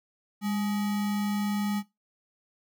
sine tone with sample-and-hold, 204.1 Hz, G#3, 30 cents flat, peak -26 dBFS, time 0.41-1.83 s, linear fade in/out 50 ms, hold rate 1050 Hz, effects noise-tail reverb RT60 0.2 s tail -17 dB re dry

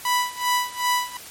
sawtooth tone with tremolo, 987.8 Hz, B5, in tune, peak -14 dBFS, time 0.05-1.17 s, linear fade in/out 2 ms, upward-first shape sine, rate 2.6 Hz, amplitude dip 90%, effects white hiss -40 dBFS RMS until 1.3 s + MP3 64 kbps

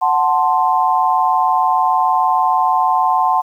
sine chord, F# diminished, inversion none, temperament equal, 740 / 880 / 1046.5 Hz, F#5 / A5 / C6, 0 / 0 / 0 cents, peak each -16 dBFS, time 0.01-3.42 s, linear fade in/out 20 ms, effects 8-bit

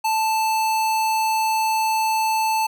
square tone, 880 Hz, A5, in tune, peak -19 dBFS, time 0.04-2.67 s, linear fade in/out 10 ms, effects none

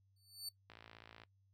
sawtooth tone with exponential growth, 4500 Hz, C#8, 25 cents sharp, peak -37 dBFS, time 0.16-0.49 s, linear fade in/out 5 ms, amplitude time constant 71 ms
click train, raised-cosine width 0.3 ms, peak -38 dBFS, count 31, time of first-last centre 0.7-1.236 s, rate 56 Hz
effects noise-tail reverb RT60 0.1 s tail -21 dB re dry + added 97 Hz sine -70 dBFS peak until 1.53 s

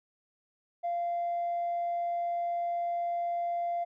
triangle tone with tanh clipping, 692 Hz, F5, 16 cents flat, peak -29 dBFS, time 0.83-3.85 s, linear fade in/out 20 ms, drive 5 dB, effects none

